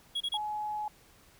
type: tone bursts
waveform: triangle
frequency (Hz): 3322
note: G#7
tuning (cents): 0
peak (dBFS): -28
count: 3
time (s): 0.15-0.374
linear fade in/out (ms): 10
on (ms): 56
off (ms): 28
type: tone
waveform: sine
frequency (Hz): 845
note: G#5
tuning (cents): +30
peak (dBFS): -32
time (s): 0.34-0.88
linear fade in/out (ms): 2
effects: pink hiss -60 dBFS RMS until 1.39 s